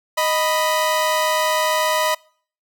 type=tone pair together; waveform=sawtooth; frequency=622.3 / 987.8 Hz; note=D#5 / B5; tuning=0 / 0 cents; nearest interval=minor sixth; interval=800 cents; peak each=-16 dBFS; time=0.17-2.15 s; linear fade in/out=10 ms; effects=noise-tail reverb RT60 0.5 s tail -25 dB re dry